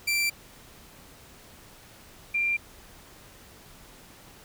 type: tone pair in turn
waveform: sawtooth / sine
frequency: 2349 / 2378 Hz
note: D7 / D7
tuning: 0 / +21 cents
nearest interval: unison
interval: 21 cents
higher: second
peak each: -20 / -23 dBFS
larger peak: first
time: 0.07-0.3 / 2.34-2.57 s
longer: neither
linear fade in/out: 10 ms
effects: pink hiss -51 dBFS RMS until 4.44 s